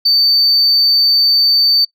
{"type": "tone", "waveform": "sine", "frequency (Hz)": 4570, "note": "D8", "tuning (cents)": -48, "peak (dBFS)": -7, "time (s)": [0.05, 1.85], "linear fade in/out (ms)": 10, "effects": ["noise-tail reverb RT60 0.1 s tail -20 dB re dry", "tanh soft clip ceiling -6 dBFS"]}